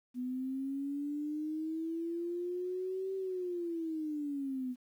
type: linear two-way sweep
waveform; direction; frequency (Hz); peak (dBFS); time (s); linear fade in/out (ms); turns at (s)
sine; up then down; 246.9 to 385.4 to 246.9; -34; 0.14-4.76; 50; 3.15
effects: 11-bit